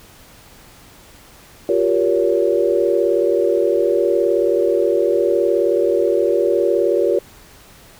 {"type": "chord", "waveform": "sine", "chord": "G half-diminished seventh", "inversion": "third", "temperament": "just", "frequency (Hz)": [352.8, 392, 470.4, 564.5], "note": ["F4", "G4", "Bb4", "Db5"], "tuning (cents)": [18, 0, 16, 31], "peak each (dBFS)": -19, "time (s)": [1.69, 7.19], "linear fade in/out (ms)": 2, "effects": ["pink hiss -45 dBFS RMS until 7.99 s"]}